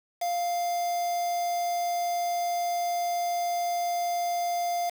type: tone with quantisation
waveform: triangle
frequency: 698.5 Hz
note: F5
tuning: in tune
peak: -24 dBFS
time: 0.21-4.9 s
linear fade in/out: 10 ms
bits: 6
effects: none